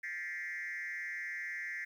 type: tone with frequency modulation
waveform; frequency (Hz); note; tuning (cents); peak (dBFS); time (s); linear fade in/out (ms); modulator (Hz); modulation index
sine; 1918; A#6; +49; -36; 0.03-1.85; 10; 166; 1.4
effects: tanh soft clip ceiling -35 dBFS + 11-bit